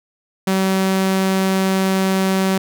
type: tone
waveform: sawtooth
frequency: 190.7 Hz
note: G3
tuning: 47 cents flat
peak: -11 dBFS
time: 0.47-2.58 s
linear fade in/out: 5 ms
effects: none